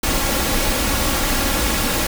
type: noise with comb filter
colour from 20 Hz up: pink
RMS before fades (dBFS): -19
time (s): 0.03-2.07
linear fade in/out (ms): 5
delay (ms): 3.6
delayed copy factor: +0.5
effects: none